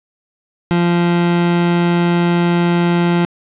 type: tone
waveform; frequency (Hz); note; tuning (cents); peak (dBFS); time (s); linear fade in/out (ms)
30% pulse; 173.1; F3; -15; -9; 0.71-3.25; 0
effects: resampled to 8000 Hz + 8-bit